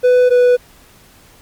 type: tone pair in turn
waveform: triangle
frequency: 497.9 / 493 Hz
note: B4 / B4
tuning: +14 / -3 cents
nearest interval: unison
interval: 17 cents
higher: first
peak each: -5 dBFS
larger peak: neither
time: 0.03-0.3 / 0.3-0.57 s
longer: neither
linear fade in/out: 20 ms
effects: pink hiss -46 dBFS RMS until 1.41 s + MP3 96 kbps